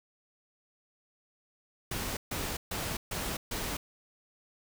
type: noise bursts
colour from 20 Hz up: pink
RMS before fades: -35 dBFS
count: 5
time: 1.91-3.77 s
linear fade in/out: 5 ms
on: 260 ms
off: 140 ms
effects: none